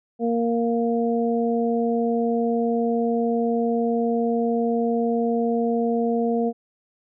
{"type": "harmonic tone", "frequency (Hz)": 232.8, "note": "A#3", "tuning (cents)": -2, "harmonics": [1, 2, 3], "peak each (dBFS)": [-22, -23, -28], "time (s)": [0.19, 6.53], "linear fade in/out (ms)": 50, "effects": []}